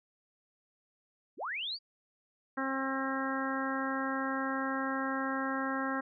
sine linear sweep, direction up, 178.5 to 4800 Hz, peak -34 dBFS, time 1.37-1.79 s, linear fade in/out 50 ms
harmonic tone, 267.6 Hz, C4, 39 cents sharp, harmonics 1 / 2 / 3 / 4 / 5 / 6 / 7, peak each -35 / -40 / -41 / -39 / -39 / -39 / -43 dBFS, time 2.57-6.01 s, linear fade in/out 10 ms
effects none

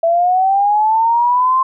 sine linear sweep, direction up, 659.3 to 1056 Hz, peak -10 dBFS, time 0.03-1.63 s, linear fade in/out 5 ms, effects none

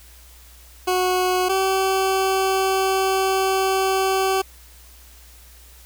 20% pulse tone pair in turn, 366.6 / 382.8 Hz, F#4 / G4, -16 / -41 cents, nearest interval minor second, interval 75 cents, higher second, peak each -13 dBFS, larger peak neither, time 0.87-1.49 / 1.49-4.42 s, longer second, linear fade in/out 10 ms, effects added 60 Hz sine -46 dBFS peak until 5.85 s + white hiss -49 dBFS RMS until 5.85 s

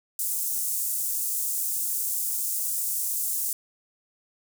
pink high-pass noise, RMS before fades -28 dBFS, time 0.19-3.53 s, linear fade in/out 2 ms, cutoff 7900 Hz, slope 24 dB/octave, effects none

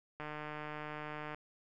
click train, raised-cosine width 0.5 ms, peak -28 dBFS, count 174, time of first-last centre 0.2-1.346 s, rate 151 Hz, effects none

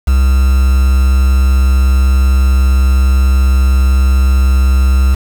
triangle tone with quantisation, 65.41 Hz, C2, in tune, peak -4 dBFS, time 0.07-5.15 s, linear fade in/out 10 ms, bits 4, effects none

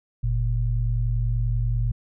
sine tone pair together, 46.25 / 116.54 Hz, F#1 / A#2, 0 / 0 cents, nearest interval octave + major third, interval 1600 cents, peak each -23 dBFS, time 0.23-1.92 s, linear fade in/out 10 ms, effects none

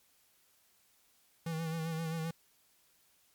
square tone with vibrato, 162.6 Hz, E3, 23 cents flat, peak -35 dBFS, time 1.46-2.31 s, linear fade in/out 5 ms, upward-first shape sine, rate 7.6 Hz, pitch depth 42 cents each way, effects white hiss -69 dBFS RMS until 3.34 s + MP3 96 kbps

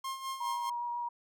45% pulse tone with tremolo, 1065 Hz, C6, 30 cents sharp, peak -34 dBFS, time 0.04-0.7 s, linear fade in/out 5 ms, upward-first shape sine, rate 4.9 Hz, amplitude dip 65%
sine tone with vibrato, 956 Hz, A#5, 43 cents sharp, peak -33 dBFS, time 0.4-1.09 s, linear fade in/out 10 ms, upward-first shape triangle, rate 7.3 Hz, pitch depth 12 cents each way
effects none

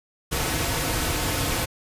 pink noise with comb filter, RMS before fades -25 dBFS, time 0.31-1.66 s, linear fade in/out 20 ms, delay 5 ms, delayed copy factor -0.55, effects resampled to 32000 Hz

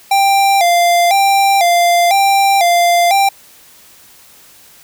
square tone with vibrato, 740 Hz, F#5, in tune, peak -9 dBFS, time 0.11-3.29 s, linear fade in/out 5 ms, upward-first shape square, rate 1 Hz, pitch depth 110 cents each way, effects white hiss -43 dBFS RMS until 4.83 s

